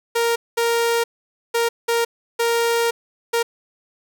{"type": "tone bursts at uneven times", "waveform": "sawtooth", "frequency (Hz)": 466.2, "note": "A#4", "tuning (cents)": 0, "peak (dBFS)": -13, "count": 6, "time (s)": [[0.15, 0.36], [0.57, 1.04], [1.54, 1.69], [1.88, 2.05], [2.39, 2.91], [3.33, 3.43]], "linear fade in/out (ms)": 10, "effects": []}